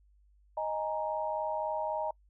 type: chord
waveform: sine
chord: D# suspended fourth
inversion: none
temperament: just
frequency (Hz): 622.3 / 829.7 / 933.4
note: D#5 / G#5 / A#5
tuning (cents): 0 / -2 / +2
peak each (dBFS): -34 / -37 / -35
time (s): 0.57-2.11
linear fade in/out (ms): 5
effects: noise-tail reverb RT60 0.1 s tail -26 dB re dry + added 50 Hz sine -61 dBFS peak until 2.29 s